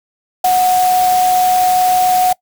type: tone in noise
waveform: sine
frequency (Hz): 734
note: F#5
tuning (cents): -14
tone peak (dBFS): -9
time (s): 0.44-2.33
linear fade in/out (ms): 5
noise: white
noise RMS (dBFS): -23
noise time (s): 0.44-2.33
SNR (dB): +11
effects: noise-tail reverb RT60 0.1 s tail -23 dB re dry